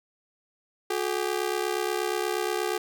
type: ring-modulated tone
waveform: sawtooth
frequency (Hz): 395.8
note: G4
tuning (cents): +17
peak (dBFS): -19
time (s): 0.9-2.78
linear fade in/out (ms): 5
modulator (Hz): 34.2
effects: none